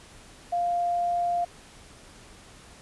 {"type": "tone", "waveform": "sine", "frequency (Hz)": 698.5, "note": "F5", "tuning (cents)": 0, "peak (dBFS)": -23, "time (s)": [0.52, 1.45], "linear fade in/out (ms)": 10, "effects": ["pink hiss -50 dBFS RMS until 2.81 s", "resampled to 24000 Hz"]}